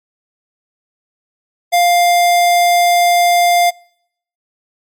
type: tone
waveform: square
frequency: 700 Hz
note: F5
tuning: 4 cents sharp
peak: -9 dBFS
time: 1.72-3.71 s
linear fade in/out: 20 ms
effects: noise-tail reverb RT60 0.7 s tail -26 dB re dry + MP3 64 kbps